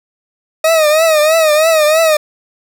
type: tone with vibrato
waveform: 40% pulse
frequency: 627 Hz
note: D#5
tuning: 13 cents sharp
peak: -7 dBFS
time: 0.64-2.17 s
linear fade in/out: 5 ms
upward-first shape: triangle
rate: 3.1 Hz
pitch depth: 100 cents each way
effects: none